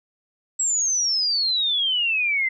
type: exponential sweep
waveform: sine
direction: down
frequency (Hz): 7790 to 2042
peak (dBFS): -19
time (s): 0.59-2.49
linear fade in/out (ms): 10
effects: none